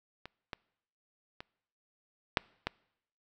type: clicks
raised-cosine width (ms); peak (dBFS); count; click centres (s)
0.3; -27 / -22 / -26 / -8 / -15; 5; 0.256 / 0.532 / 1.405 / 2.372 / 2.67
effects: noise-tail reverb RT60 0.8 s tail -25 dB re dry